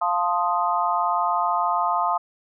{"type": "chord", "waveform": "sine", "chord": "F dominant seventh", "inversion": "none", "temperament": "equal", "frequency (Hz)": [698.5, 880, 1046.5, 1244.5], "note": ["F5", "A5", "C6", "Eb6"], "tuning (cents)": [0, 0, 0, 0], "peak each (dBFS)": -25, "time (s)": [0.01, 2.18], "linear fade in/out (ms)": 10, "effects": []}